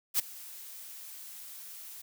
blue noise with ADSR envelope, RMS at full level -24 dBFS, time 0.14-2.02 s, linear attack 51 ms, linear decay 11 ms, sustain -22 dB, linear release 12 ms, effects none

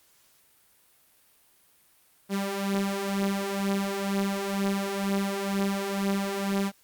sawtooth beating tone pair, 196 / 198.1 Hz, G3 / G3, 0 / +18 cents, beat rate 2.1 Hz, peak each -27 / -24 dBFS, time 2.29-6.72 s, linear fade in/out 50 ms, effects white hiss -62 dBFS RMS until 6.83 s + Opus 48 kbps

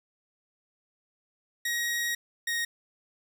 sawtooth tone pair in turn, 1891 / 1869.3 Hz, A#6 / A#6, +24 / +4 cents, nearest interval unison, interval 20 cents, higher first, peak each -24 dBFS, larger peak neither, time 1.65-2.15 / 2.47-2.65 s, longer first, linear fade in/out 5 ms, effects none

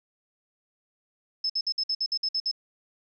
sine tone bursts, 5220 Hz, E8, 18 cents flat, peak -24 dBFS, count 10, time 1.44-2.514 s, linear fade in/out 5 ms, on 57 ms, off 56 ms, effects none

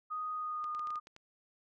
sine tone with pitch glide, 1244.5 to 1224.5 Hz, D#6 to D#6, 0 to -28 cents, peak -35 dBFS, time 0.1-1 s, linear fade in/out 20 ms, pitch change -28 cents, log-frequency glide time 0.35-0.69 s
clicks, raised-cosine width 0.2 ms, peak -35 dBFS, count 8, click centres 0.642 / 0.749 / 0.794 / 0.872 / 0.905 / 0.957 / 1.071 / 1.164 s
effects none

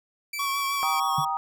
sawtooth tone, 2323 Hz, D7, 20 cents flat, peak -27 dBFS, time 0.33-1 s, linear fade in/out 5 ms
square tone with vibrato, 1108.7 Hz, C#6, in tune, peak -27 dBFS, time 0.39-1.25 s, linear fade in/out 5 ms, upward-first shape triangle, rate 6.4 Hz, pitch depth 33 cents each way
sine chord, Eb major, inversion first, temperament equal with one note detuned, 784 / 944.3 / 1244.5 Hz, G5 / Bb5 / Eb6, 0 / +22 / 0 cents, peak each -29 dBFS, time 0.83-1.37 s, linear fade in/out 0 ms
sine tone with exponential decay, 146.83 Hz, D3, in tune, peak -23 dBFS, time 1.18-1.28 s, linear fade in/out 5 ms, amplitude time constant 21 ms
effects none

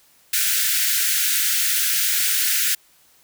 white high-pass noise, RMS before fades -20 dBFS, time 0.33-2.75 s, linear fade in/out 5 ms, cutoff 1400 Hz, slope 96 dB/octave, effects white hiss -56 dBFS RMS until 3.23 s

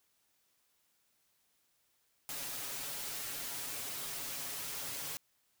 white noise with comb filter, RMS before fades -41 dBFS, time 2.29-5.17 s, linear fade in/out 0 ms, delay 7.2 ms, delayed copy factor +1, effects white hiss -75 dBFS RMS until 5.6 s

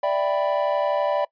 triangle chord, E minor seventh, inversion third, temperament equal, 587.3 / 659.3 / 784 / 987.8 Hz, D5 / E5 / G5 / B5, 0 / 0 / 0 / 0 cents, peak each -20 / -25 / -26 / -26 dBFS, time 0.03-1.25 s, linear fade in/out 5 ms, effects noise-tail reverb RT60 0.1 s tail -23 dB re dry + resampled to 11025 Hz

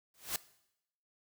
white noise with exponential growth, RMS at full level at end -31 dBFS, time 0.14-0.36 s, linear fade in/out 2 ms, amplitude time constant 46 ms, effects noise-tail reverb RT60 0.8 s tail -19 dB re dry

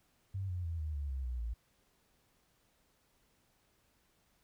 sine tone with pitch steps, 96.5 / 89.52 / 83.04 / 77.04 / 71.46 / 66.29 / 61.5 / 57.05 Hz, G2 / F2 / E2 / D#2 / D2 / C2 / B1 / A#1, -27 / +43 / +13 / -17 / -47 / +23 / -7 / -37 cents, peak -35 dBFS, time 0.34-1.54 s, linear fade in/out 10 ms, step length 150 ms, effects pink hiss -73 dBFS RMS until 4.43 s

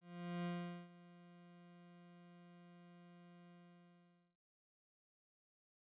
40% pulse tone with ADSR envelope, 174.61 Hz, F3, in tune, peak -39 dBFS, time 0.01-4.37 s, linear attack 440 ms, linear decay 430 ms, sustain -20 dB, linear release 860 ms, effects resampled to 8000 Hz

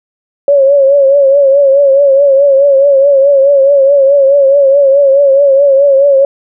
sine tone with vibrato, 554.4 Hz, C#5, in tune, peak -3 dBFS, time 0.48-6.25 s, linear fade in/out 2 ms, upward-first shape triangle, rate 4.7 Hz, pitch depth 72 cents each way, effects none

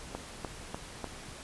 click train, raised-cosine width 1 ms, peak -21 dBFS, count 4, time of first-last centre 0.15-1.043 s, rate 3.36 Hz, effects pink hiss -46 dBFS RMS until 1.43 s + resampled to 24000 Hz

